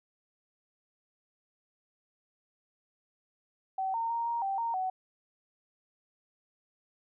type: tone with pitch steps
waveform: sine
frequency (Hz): 764 / 916 / 930 / 936 / 780 / 925 / 749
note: G5 / A#5 / A#5 / A#5 / G5 / A#5 / F#5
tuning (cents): -45 / -31 / -4 / +7 / -9 / -14 / +21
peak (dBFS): -29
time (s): 3.78-4.9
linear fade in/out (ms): 5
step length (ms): 160
effects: none